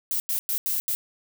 violet noise bursts at uneven times, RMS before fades -26 dBFS, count 5, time 0.11-0.2 / 0.29-0.39 / 0.49-0.58 / 0.66-0.8 / 0.88-0.95 s, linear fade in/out 0 ms, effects none

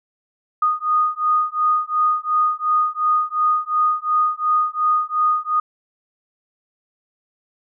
sine beating tone pair, 1234 / 1236.8 Hz, D#6 / D#6, -15 / -11 cents, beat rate 2.8 Hz, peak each -19 dBFS, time 0.62-5.6 s, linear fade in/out 5 ms, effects none

